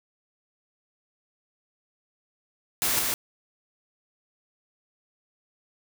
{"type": "noise with echo", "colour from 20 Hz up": "white", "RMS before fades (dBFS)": -25, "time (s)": [2.82, 2.99], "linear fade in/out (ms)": 0, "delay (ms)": 150, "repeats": 1, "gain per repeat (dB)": -2, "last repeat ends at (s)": 3.14, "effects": []}